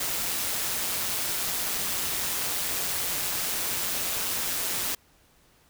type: noise with amplitude modulation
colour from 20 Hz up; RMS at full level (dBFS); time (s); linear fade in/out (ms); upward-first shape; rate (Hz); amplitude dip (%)
white; -27; 0-4.95; 5; sine; 183; 45
effects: pink hiss -61 dBFS RMS until 5.69 s